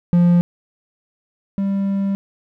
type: tone pair in turn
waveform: triangle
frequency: 174.4 / 196.89 Hz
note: F3 / G3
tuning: -2 / +8 cents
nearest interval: major second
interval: 210 cents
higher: second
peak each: -8 / -15 dBFS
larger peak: first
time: 0.13-0.41 / 1.58-2.15 s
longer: second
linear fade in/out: 0 ms
effects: none